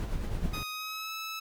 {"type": "noise with tremolo", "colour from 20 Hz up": "brown", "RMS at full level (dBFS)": -31, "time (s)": [0, 0.63], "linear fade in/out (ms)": 0, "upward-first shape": "sine", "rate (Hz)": 9.4, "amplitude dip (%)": 40}
{"type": "tone with exponential growth", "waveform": "sine", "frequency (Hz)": 167.8, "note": "E3", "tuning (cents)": 31, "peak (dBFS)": -25, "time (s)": [0.38, 0.46], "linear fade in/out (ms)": 2, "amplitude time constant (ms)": 17}
{"type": "tone with pitch glide", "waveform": "15% pulse", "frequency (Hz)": [1250, 1304.6], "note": ["D#6", "E6"], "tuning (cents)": [8, -18], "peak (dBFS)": -29, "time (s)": [0.53, 1.4], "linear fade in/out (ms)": 10, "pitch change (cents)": 74, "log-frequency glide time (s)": [0.7, 1.13]}
{"effects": []}